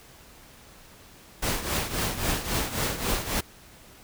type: noise with tremolo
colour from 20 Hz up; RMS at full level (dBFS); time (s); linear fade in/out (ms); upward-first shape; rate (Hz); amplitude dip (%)
pink; -25; 1.42-3.41; 10; triangle; 3.7; 75
effects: pink hiss -51 dBFS RMS until 4.03 s